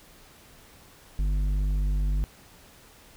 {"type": "tone with tanh clipping", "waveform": "sine", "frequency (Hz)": 49.37, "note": "G1", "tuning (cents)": 13, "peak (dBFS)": -24, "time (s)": [1.19, 2.24], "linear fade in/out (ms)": 0, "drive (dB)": 9, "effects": ["pink hiss -53 dBFS RMS until 3.16 s"]}